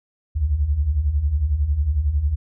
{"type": "beating tone pair", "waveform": "sine", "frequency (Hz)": [65.1, 76.1], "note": ["C2", "D#2"], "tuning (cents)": [-8, -38], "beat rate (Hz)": 11, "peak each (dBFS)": [-24, -18], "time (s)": [0.35, 2.36], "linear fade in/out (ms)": 20, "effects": []}